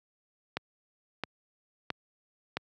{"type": "click train", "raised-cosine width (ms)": 0.3, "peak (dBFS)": -15, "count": 4, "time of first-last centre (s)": [0.57, 2.57], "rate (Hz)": 1.5, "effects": ["high-pass 100 Hz 12 dB/octave"]}